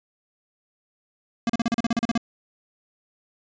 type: tone bursts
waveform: square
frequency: 232.4 Hz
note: A#3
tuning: 5 cents flat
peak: -20 dBFS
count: 12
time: 1.47-2.177 s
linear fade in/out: 2 ms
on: 25 ms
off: 37 ms
effects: resampled to 16000 Hz

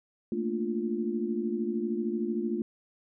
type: chord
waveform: sine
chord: Bb major seventh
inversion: third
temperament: equal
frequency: 220 / 233.1 / 293.7 / 349.2 Hz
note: A3 / Bb3 / D4 / F4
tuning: 0 / 0 / 0 / 0 cents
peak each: -32 / -34 / -38 / -32 dBFS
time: 0.32-2.62 s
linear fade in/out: 2 ms
effects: none

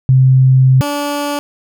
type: tone pair in turn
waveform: sine / 15% pulse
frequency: 130.81 / 289.3 Hz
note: C3 / D4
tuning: 0 / -26 cents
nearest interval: octave + major second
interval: 1374 cents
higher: second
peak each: -5 / -10 dBFS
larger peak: first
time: 0.09-0.81 / 0.81-1.39 s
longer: first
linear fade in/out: 0 ms
effects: none

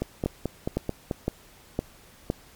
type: two click trains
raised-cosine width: 2 ms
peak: -13 / -11 dBFS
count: 6 / 5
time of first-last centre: 0.02-1.112 / 0.26-2.301 s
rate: 4.58 / 1.96 Hz
effects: pink hiss -53 dBFS RMS until 2.55 s + MP3 96 kbps

